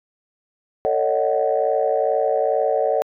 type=chord; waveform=sine; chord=D# half-diminished seventh; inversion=second; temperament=just; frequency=448 / 560 / 622.3 / 746.7 Hz; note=A4 / C#5 / D#5 / F#5; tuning=+31 / +18 / 0 / +16 cents; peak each=-22 / -21 / -22 / -23 dBFS; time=0.85-3.02 s; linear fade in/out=0 ms; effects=tanh soft clip ceiling -7 dBFS